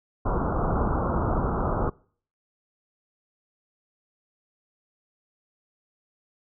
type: low-pass noise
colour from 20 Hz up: pink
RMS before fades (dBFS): -25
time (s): 0.25-1.9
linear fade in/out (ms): 10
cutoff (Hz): 1400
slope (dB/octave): 96
effects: noise-tail reverb RT60 0.5 s tail -25 dB re dry